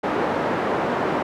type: band-pass noise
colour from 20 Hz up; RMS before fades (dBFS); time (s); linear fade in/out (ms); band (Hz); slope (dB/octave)
pink; -23; 0.03-1.23; 10; 280 to 1200; 12
effects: none